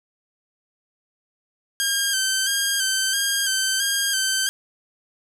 10% pulse tone with vibrato, 1580 Hz, G6, 13 cents sharp, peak -11 dBFS, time 1.8-4.49 s, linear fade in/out 0 ms, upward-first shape square, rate 1.5 Hz, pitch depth 38 cents each way, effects none

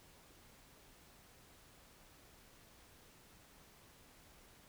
silence, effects pink hiss -63 dBFS RMS until 4.68 s

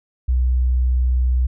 sine tone, 62.6 Hz, B1, 24 cents sharp, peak -14 dBFS, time 0.28-1.47 s, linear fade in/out 10 ms, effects none

